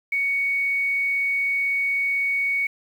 sine tone with quantisation, 2231 Hz, C#7, 11 cents sharp, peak -20 dBFS, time 0.12-2.67 s, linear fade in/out 5 ms, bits 8, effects none

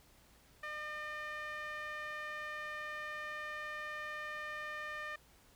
sawtooth tone with band-pass filter, 604 Hz, D5, 48 cents sharp, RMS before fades -43 dBFS, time 0.63-5.16 s, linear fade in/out 5 ms, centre 1700 Hz, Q 3, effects added 58 Hz sine -70 dBFS peak until 5.55 s + pink hiss -65 dBFS RMS until 5.55 s

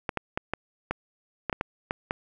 clicks, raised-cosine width 0.5 ms, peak -12 dBFS, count 10, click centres 0.092 / 0.173 / 0.375 / 0.536 / 0.91 / 1.497 / 1.528 / 1.611 / 1.909 / 2.109 s, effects none

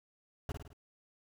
brown noise with echo, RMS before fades -36 dBFS, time 0.49-0.52 s, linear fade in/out 2 ms, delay 53 ms, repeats 4, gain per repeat -5 dB, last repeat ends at 0.732 s, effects none

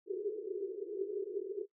pink band-pass noise, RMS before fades -39 dBFS, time 0.06-1.66 s, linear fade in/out 50 ms, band 370 to 430 Hz, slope 96 dB/octave, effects noise-tail reverb RT60 0.1 s tail -18 dB re dry

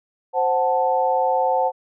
sine chord, F# diminished, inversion second, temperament equal, 523.3 / 740 / 880 Hz, C5 / F#5 / A5, 0 / 0 / 0 cents, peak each -21 dBFS, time 0.33-1.72 s, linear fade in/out 50 ms, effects none

